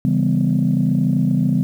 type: chord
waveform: sine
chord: C# half-diminished seventh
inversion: none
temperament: just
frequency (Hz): 138.59 / 166.31 / 199.57 / 249.5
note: C#3 / E3 / G3 / B3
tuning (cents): 0 / +16 / +31 / +18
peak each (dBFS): -19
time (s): 0.05-1.63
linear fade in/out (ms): 0
effects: tanh soft clip ceiling -7 dBFS + 8-bit